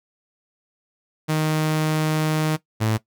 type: tone pair in turn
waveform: sawtooth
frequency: 155.6 / 110.03 Hz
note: D#3 / A2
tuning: 0 / 0 cents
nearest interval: tritone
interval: 600 cents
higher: first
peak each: -15 dBFS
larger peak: neither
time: 1.28-2.57 / 2.8-2.98 s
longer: first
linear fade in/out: 20 ms
effects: noise-tail reverb RT60 0.1 s tail -17 dB re dry